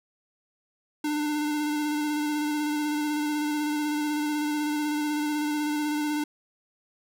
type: tone with vibrato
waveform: square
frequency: 298.8 Hz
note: D4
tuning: 30 cents sharp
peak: -26 dBFS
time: 1.04-6.24 s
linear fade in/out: 5 ms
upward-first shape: square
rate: 16 Hz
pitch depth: 17 cents each way
effects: none